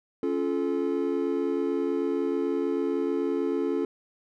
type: chord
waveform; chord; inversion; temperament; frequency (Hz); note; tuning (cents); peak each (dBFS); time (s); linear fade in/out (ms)
triangle; Db augmented; none; just; 277.2 / 346.5 / 433.1; Db4 / F4 / A4; 0 / -14 / -27; -27; 0.23-3.85; 2
effects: none